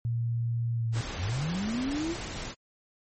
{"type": "tone with pitch glide", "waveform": "sine", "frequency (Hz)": [117, 114.06], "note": ["A#2", "A#2"], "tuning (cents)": [7, -37], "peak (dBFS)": -26, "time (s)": [0.05, 1.01], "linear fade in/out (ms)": 0, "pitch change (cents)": -44, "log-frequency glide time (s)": [0.74, 0.87]}
{"type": "noise", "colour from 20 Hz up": "pink", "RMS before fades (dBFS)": -37, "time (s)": [0.92, 2.55], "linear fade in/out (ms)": 50}
{"type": "linear sweep", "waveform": "sine", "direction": "up", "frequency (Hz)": [73.42, 349.2], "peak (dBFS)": -28, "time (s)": [1.16, 2.16], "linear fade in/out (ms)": 50}
{"effects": ["MP3 32 kbps"]}